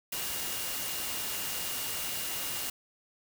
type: tone in noise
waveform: sine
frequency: 2838 Hz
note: F7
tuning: 27 cents sharp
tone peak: -44 dBFS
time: 0.12-2.7 s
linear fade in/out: 5 ms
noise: white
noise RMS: -35 dBFS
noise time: 0.12-2.7 s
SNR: -12 dB
effects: none